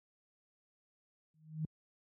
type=tone with exponential growth; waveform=sine; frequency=156.5 Hz; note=D#3; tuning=10 cents sharp; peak=-31 dBFS; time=1.34-1.65 s; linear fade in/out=2 ms; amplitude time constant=66 ms; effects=high-pass 80 Hz 12 dB/octave